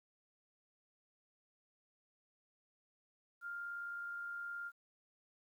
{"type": "tone with amplitude modulation", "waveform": "sine", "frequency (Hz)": 1400, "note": "F6", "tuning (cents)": 4, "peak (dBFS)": -40, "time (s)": [3.41, 4.72], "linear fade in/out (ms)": 50, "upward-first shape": "sine", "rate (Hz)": 59.1, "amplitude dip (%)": 30, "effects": ["12-bit"]}